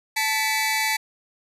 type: tone cluster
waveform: sawtooth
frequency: 873 / 1987 / 2276 Hz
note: A5 / B6 / C#7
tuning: -14 / +10 / +45 cents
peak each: -22 dBFS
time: 0.16-0.97 s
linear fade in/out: 10 ms
effects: resampled to 32000 Hz + 9-bit